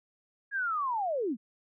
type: linear sweep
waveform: sine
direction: down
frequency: 1669 to 196 Hz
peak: -28 dBFS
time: 0.51-1.37 s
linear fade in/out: 50 ms
effects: none